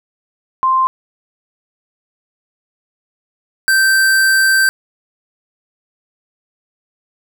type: tone pair in turn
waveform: sine / square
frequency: 1046.5 / 1558.9 Hz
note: C6 / G6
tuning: 0 / -10 cents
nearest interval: perfect fifth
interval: 690 cents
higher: second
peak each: -10 dBFS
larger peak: neither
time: 0.63-0.87 / 3.68-4.69 s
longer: second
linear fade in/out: 0 ms
effects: none